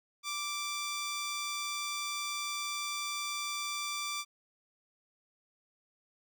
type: tone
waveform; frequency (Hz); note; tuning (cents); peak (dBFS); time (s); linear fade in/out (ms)
10% pulse; 1173; D6; -2; -26; 0.23-4.25; 50
effects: none